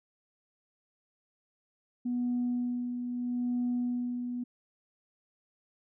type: tone with tremolo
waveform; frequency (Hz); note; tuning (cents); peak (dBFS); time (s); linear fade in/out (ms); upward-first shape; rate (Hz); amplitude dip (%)
sine; 244.8; B3; -15; -26; 2.05-4.44; 10; sine; 0.78; 50
effects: tanh soft clip ceiling -24 dBFS